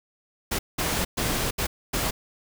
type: noise bursts at uneven times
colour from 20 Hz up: pink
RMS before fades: -26 dBFS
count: 5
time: 0.51-0.59 / 0.78-1.05 / 1.17-1.51 / 1.58-1.67 / 1.93-2.11 s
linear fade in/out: 10 ms
effects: none